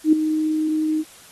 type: tone with ADSR envelope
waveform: sine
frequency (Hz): 311.1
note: D#4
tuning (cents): 0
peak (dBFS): -8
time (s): 0.04-1.04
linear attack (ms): 87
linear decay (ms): 5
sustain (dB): -10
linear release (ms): 43
effects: white hiss -46 dBFS RMS until 1.31 s + AAC 32 kbps